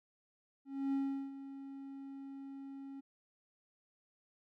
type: tone with ADSR envelope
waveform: triangle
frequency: 273.6 Hz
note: C#4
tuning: 23 cents flat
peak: -29 dBFS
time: 0.65-3.01 s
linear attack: 280 ms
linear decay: 380 ms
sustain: -14 dB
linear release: 15 ms
effects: none